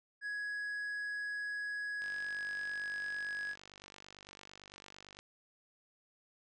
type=tone; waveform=triangle; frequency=1671 Hz; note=G#6; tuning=10 cents sharp; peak=-35 dBFS; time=0.21-3.56 s; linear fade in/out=50 ms
type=click train; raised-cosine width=0.2 ms; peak=-34 dBFS; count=156; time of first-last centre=2.02-5.19 s; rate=48.9 Hz
effects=resampled to 22050 Hz